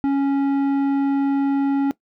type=tone with low-pass filter; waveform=square; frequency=277.2 Hz; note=C#4; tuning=in tune; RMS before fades=-19 dBFS; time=0.04-1.91 s; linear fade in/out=0 ms; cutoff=1000 Hz; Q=0.52; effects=noise-tail reverb RT60 0.1 s tail -19 dB re dry